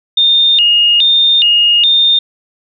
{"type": "tone with vibrato", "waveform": "sine", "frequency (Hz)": 3221, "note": "G7", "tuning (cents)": 46, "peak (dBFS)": -6, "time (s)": [0.17, 2.19], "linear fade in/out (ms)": 5, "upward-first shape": "square", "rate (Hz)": 1.2, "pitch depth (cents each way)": 210, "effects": []}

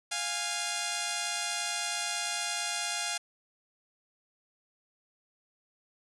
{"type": "tone pair together", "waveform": "5% pulse", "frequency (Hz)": [698.5, 824.4], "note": ["F5", "G#5"], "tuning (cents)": [0, -13], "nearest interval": "minor third", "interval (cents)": 287, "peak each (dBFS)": -22, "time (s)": [0.11, 3.18], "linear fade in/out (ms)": 10, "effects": ["resampled to 24000 Hz"]}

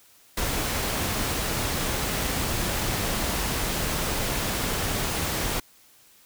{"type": "noise", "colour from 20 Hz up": "pink", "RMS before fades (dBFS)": -27, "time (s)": [0.37, 5.6], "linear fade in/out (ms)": 5, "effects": ["white hiss -56 dBFS RMS until 6.25 s"]}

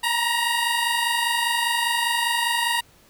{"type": "tone pair together", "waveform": "15% pulse", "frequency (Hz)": [930, 955], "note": ["A#5", "A#5"], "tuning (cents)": [-4, 42], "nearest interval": "unison", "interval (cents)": 46, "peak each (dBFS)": -17, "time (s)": [0.03, 2.81], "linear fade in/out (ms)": 10, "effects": ["pink hiss -55 dBFS RMS until 3.09 s"]}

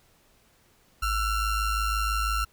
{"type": "ring-modulated tone", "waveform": "square", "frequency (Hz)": 696, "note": "F5", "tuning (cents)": -6, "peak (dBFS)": -22, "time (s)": [1.02, 2.45], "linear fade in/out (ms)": 10, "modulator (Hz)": 643, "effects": ["pink hiss -62 dBFS RMS until 2.52 s"]}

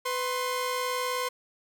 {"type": "tone pair together", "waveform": "sawtooth", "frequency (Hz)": [500, 1059.5], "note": ["B4", "C6"], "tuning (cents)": [21, 21], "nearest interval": "octave + minor second", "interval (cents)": 1300, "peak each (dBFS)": -27, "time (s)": [0.05, 1.29], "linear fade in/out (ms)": 10, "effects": []}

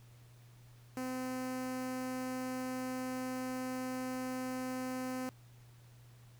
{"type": "tone with notch filter", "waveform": "sawtooth", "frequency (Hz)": 256.4, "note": "C4", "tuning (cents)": -35, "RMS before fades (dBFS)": -39, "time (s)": [0.97, 5.29], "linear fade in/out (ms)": 0, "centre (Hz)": 3500, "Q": 1.6, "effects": ["added 120 Hz sine -56 dBFS peak until 6.39 s", "pink hiss -66 dBFS RMS until 6.39 s"]}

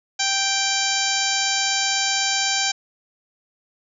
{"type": "harmonic tone", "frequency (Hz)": 784, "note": "G5", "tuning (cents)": 0, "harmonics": [1, 2, 3, 4, 5, 6, 7, 8, 9], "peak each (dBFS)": [-28, -28, -28, -28, -28, -28, -28, -28, -28], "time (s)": [0.19, 2.72], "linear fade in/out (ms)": 10, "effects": []}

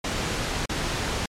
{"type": "noise with dropouts", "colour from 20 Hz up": "pink", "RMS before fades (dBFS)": -27, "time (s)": [0.04, 1.26], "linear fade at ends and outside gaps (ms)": 5, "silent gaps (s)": [0.658, 0.693], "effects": ["low-pass 7000 Hz 12 dB/octave", "MP3 96 kbps"]}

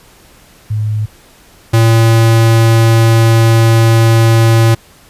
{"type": "tone pair in turn", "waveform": ["sine", "square"], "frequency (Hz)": [106.9, 113.83], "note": ["A2", "A#2"], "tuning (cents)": [-49, -41], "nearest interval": "minor second", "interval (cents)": 108, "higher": "second", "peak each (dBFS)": [-12, -6], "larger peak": "second", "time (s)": [[0.7, 1.06], [1.73, 4.75]], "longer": "second", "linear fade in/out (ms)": 10, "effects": ["pink hiss -43 dBFS RMS until 5.09 s", "resampled to 32000 Hz"]}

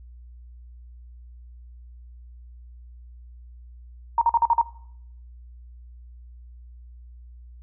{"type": "tone bursts", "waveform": "sine", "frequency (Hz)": 932.3, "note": "A#5", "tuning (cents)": 0, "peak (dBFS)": -15, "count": 6, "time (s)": [4.18, 4.614], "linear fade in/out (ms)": 2, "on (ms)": 34, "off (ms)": 46, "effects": ["noise-tail reverb RT60 0.7 s tail -19 dB re dry", "added 60 Hz sine -42 dBFS peak until 7.62 s"]}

